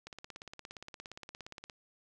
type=click train; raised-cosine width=0.2 ms; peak=-28 dBFS; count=29; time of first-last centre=0.07-1.698 s; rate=17.2 Hz; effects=none